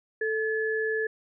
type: tone pair together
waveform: sine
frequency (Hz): 440 / 1716.8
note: A4 / A6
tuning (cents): 0 / -43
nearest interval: 2 octaves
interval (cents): 2357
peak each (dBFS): -27 / -29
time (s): 0.21-1.07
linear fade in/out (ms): 5
effects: none